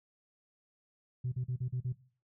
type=tone bursts; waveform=sine; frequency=126.3 Hz; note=B2; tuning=39 cents sharp; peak=-30 dBFS; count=6; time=1.24-1.927 s; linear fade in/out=10 ms; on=82 ms; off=39 ms; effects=noise-tail reverb RT60 0.4 s tail -17 dB re dry + tanh soft clip ceiling -28 dBFS